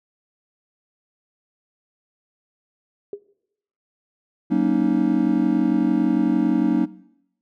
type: tone with exponential decay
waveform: sine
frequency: 405.7 Hz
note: G#4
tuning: 41 cents flat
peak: -23 dBFS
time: 3.13-3.2 s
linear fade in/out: 2 ms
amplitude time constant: 15 ms
type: chord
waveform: triangle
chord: D# minor seventh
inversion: first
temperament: just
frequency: 186.68 / 233.3 / 280 / 311.1 Hz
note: F#3 / A#3 / C#4 / D#4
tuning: +16 / +2 / +18 / 0 cents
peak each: -21 / -20 / -20 / -20 dBFS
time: 4.5-6.86 s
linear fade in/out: 20 ms
effects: noise-tail reverb RT60 0.8 s tail -20 dB re dry